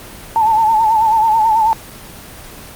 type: tone with vibrato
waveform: sine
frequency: 883 Hz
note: A5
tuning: 6 cents sharp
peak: -9 dBFS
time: 0.36-1.73 s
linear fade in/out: 0 ms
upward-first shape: sine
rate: 9.2 Hz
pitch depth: 64 cents each way
effects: pink hiss -34 dBFS RMS until 2.75 s + Opus 24 kbps